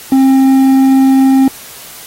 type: tone with hard clipping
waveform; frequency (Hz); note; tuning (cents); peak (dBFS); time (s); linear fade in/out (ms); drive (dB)
sine; 266.6; C4; +33; -6; 0.12-1.48; 2; 5
effects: white hiss -32 dBFS RMS until 2.06 s + AAC 48 kbps